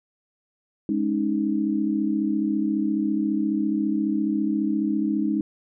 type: chord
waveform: sine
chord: Ab suspended fourth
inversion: none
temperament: just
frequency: 207.7 / 276.9 / 311.5 Hz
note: Ab3 / Db4 / Eb4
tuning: 0 / -2 / +2 cents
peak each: -25 / -27 / -24 dBFS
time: 0.89-5.41 s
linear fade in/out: 2 ms
effects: none